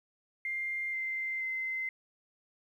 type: tone with pitch steps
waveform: sine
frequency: 2100 / 2083 / 2066 Hz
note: C7 / C7 / C7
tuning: +6 / -8 / -22 cents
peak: -32 dBFS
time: 0.45-1.89 s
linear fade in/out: 2 ms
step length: 480 ms
effects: 11-bit